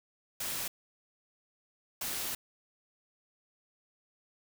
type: noise bursts at uneven times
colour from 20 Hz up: white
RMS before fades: -36 dBFS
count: 2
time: 0.4-0.68 / 2.01-2.35 s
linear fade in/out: 5 ms
effects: none